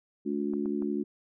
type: harmonic tone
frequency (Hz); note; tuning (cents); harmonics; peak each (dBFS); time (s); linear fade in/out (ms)
72.1; D2; -31; 3 / 4 / 5; -32 / -32 / -33; 0.25-1.04; 20
type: clicks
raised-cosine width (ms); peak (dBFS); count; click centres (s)
1; -32; 3; 0.536 / 0.658 / 0.823
effects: none